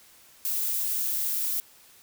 violet noise, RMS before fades -28 dBFS, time 0.45-1.6 s, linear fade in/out 0 ms, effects white hiss -55 dBFS RMS until 2.02 s

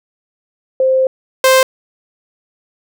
sine / sawtooth tone pair in turn, 523.3 / 523.3 Hz, C5 / C5, 0 / 0 cents, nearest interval unison, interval 0 cents, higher neither, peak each -9 / -3 dBFS, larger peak second, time 0.8-1.07 / 1.44-1.63 s, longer first, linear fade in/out 2 ms, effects none

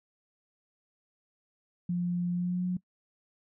sine tone with pitch glide, 176 to 180.95 Hz, F3 to F#3, +14 to -38 cents, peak -27 dBFS, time 1.89-2.77 s, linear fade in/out 5 ms, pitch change +48 cents, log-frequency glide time 2.33-2.65 s, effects noise-tail reverb RT60 0.1 s tail -21 dB re dry

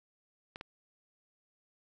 clicks, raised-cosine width 0.3 ms, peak -26 dBFS, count 2, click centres 0.559 / 0.611 s, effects none

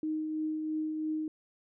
sine tone with tremolo, 311.1 Hz, D#4, in tune, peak -29 dBFS, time 0.03-1.28 s, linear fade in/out 2 ms, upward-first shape triangle, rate 3 Hz, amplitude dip 35%, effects none

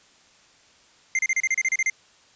square tone bursts, 2093 Hz, C7, in tune, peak -20 dBFS, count 11, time 1.15-1.899 s, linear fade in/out 2 ms, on 39 ms, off 32 ms, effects white hiss -56 dBFS RMS until 2.35 s + resampled to 16000 Hz

